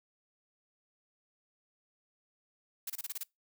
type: noise bursts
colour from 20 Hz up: blue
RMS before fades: -38 dBFS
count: 7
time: 2.87-3.235 s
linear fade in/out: 5 ms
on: 29 ms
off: 27 ms
effects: noise-tail reverb RT60 0.2 s tail -25 dB re dry